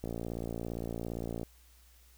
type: click train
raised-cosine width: 2 ms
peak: -24 dBFS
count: 81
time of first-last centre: 0.04-1.431 s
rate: 57.5 Hz
effects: added 60 Hz sine -59 dBFS peak until 2.17 s + white hiss -64 dBFS RMS until 2.17 s